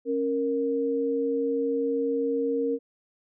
sine tone pair together, 274.2 / 466.2 Hz, C#4 / A#4, -19 / 0 cents, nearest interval major sixth, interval 919 cents, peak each -28 / -25 dBFS, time 0.05-2.79 s, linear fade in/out 50 ms, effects none

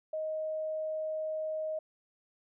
sine tone, 626 Hz, D#5, 10 cents sharp, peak -32 dBFS, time 0.13-1.79 s, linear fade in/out 5 ms, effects none

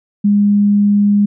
sine tone, 204.4 Hz, G#3, 27 cents flat, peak -8 dBFS, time 0.24-1.26 s, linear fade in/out 10 ms, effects none

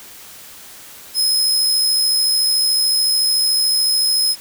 sawtooth tone with amplitude modulation, 5120 Hz, D#8, 49 cents sharp, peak -10 dBFS, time 1.14-4.36 s, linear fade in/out 50 ms, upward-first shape sine, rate 73.7 Hz, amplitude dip 30%, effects white hiss -39 dBFS RMS until 4.4 s

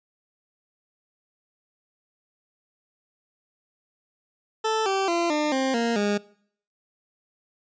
20% pulse tone with pitch steps, 440 / 387.5 / 341.3 / 300.5 / 264.7 / 233.1 / 205.3 Hz, A4 / G4 / F4 / D4 / C4 / A#3 / G#3, 0 / -20 / -40 / +40 / +20 / 0 / -20 cents, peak -17 dBFS, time 4.64-6.18 s, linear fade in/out 10 ms, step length 220 ms, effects noise-tail reverb RT60 0.6 s tail -22 dB re dry + resampled to 16000 Hz

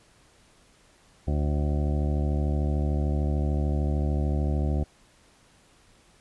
harmonic tone with a mistuned harmonic, 73.42 Hz, D2, in tune, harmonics 1 / 2 / 3 / 4 / 5 / 7 / 8 / 9 / 10, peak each -24 / -30 / -34 / -36 / -38 / -41 / -42 / -43 / -44 dBFS, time 1.27-4.84 s, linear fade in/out 10 ms, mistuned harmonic 10, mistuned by +50 cents, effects pink hiss -59 dBFS RMS until 6.2 s + resampled to 24000 Hz

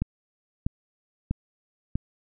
click train, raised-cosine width 5 ms, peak -13 dBFS, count 4, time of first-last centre 0.02-1.955 s, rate 1.55 Hz, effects none

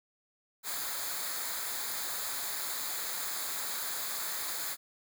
white noise with comb filter, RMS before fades -36 dBFS, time 0.63-4.77 s, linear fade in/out 50 ms, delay 0.35 ms, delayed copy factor -0.7, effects none

